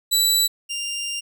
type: tone pair in turn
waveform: 20% pulse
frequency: 3951 / 2794 Hz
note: B7 / F7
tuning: 0 / 0 cents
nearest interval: tritone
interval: 600 cents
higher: first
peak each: -10 / -21 dBFS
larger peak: first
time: 0.11-0.48 / 0.69-1.21 s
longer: second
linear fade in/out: 20 ms
effects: none